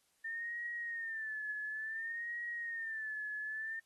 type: tone with vibrato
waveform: sine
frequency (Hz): 1800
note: A6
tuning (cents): +39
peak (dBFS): -38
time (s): 0.24-3.8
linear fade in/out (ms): 10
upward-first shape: sine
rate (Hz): 0.57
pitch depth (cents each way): 91
effects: white hiss -75 dBFS RMS until 3.85 s + AAC 32 kbps